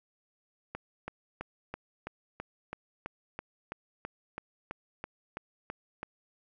click train, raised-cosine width 0.5 ms, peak -22 dBFS, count 17, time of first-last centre 0.75-6.031 s, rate 3.03 Hz, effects none

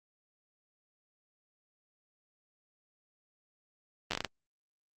slowing click train, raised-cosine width 0.2 ms, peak -14 dBFS, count 7, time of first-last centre 4.11-4.247 s, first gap 10 ms, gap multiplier 1.33, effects Opus 32 kbps

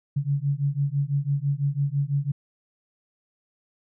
sine beating tone pair, 138.5 / 144.5 Hz, C#3 / D3, -1 / -28 cents, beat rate 6 Hz, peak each -25 dBFS, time 0.16-2.32 s, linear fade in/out 10 ms, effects none

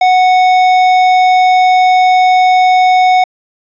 triangle tone with tanh clipping, 738 Hz, F#5, 5 cents flat, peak -7 dBFS, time 0.01-3.24 s, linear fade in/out 5 ms, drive 16 dB, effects resampled to 16000 Hz

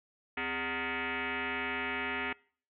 sine tone with frequency modulation, 257.3 Hz, C4, 29 cents flat, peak -32 dBFS, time 0.37-2.33 s, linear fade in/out 5 ms, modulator 332 Hz, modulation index 7.3, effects noise-tail reverb RT60 0.5 s tail -25 dB re dry

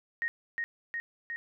sine tone with echo, 1864.7 Hz, A#6, in tune, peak -28 dBFS, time 0.22-0.28 s, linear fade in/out 0 ms, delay 360 ms, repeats 3, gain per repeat -2 dB, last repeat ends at 1.36 s, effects none

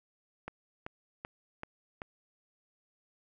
click train, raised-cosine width 0.5 ms, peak -24 dBFS, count 5, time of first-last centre 0.48-2.018 s, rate 2.6 Hz, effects none

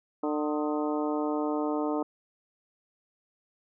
harmonic tone with a mistuned harmonic, 150 Hz, D3, 37 cents sharp, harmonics 2 / 3 / 4 / 5 / 6 / 7 / 8, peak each -29 / -33 / -35 / -37 / -39 / -40 / -41 dBFS, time 0.23-2.03 s, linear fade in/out 5 ms, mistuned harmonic 8, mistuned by +71 cents, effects none

